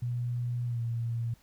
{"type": "tone with pitch glide", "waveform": "sine", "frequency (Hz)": [121.4, 116.66], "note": ["B2", "A#2"], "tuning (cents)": [-29, 2], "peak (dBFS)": -29, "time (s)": [0.02, 1.34], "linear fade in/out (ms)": 5, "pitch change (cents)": -69, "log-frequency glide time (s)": [0.66, 0.81], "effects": ["added 50 Hz sine -63 dBFS peak until 1.42 s", "pink hiss -64 dBFS RMS until 1.42 s"]}